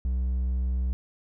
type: tone with hard clipping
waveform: sine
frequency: 63.2 Hz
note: B1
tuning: 41 cents sharp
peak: -25 dBFS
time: 0.05-0.93 s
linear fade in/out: 0 ms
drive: 3 dB
effects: none